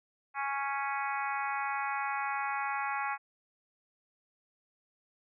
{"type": "harmonic tone with a mistuned harmonic", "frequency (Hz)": 277, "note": "C#4", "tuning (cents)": -1, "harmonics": [3, 4, 5, 6, 7, 8, 9], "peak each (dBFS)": [-35, -37, -39, -41, -42, -43, -44], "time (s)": [0.34, 3.18], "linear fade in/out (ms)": 50, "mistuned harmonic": 7, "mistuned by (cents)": 17, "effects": []}